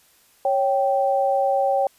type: tone pair together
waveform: sine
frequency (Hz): 552 / 780.6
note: C#5 / G5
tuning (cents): -7 / -8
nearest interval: tritone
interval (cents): 599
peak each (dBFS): -20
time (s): 0.45-1.87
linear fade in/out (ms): 2
effects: white hiss -57 dBFS RMS until 1.98 s + resampled to 32000 Hz